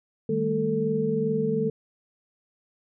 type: tone cluster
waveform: sine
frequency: 156 / 200.8 / 223.3 / 443.1 Hz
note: D#3 / G3 / A3 / A4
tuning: +5 / +42 / +26 / +12 cents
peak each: -30 / -30 / -29 / -25 dBFS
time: 0.29-1.7 s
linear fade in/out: 5 ms
effects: none